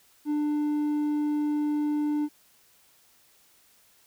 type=tone with hard clipping; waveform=sine; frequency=297.2 Hz; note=D4; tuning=21 cents sharp; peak=-25 dBFS; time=0.25-2.29 s; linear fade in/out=50 ms; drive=3 dB; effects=white hiss -61 dBFS RMS until 4.06 s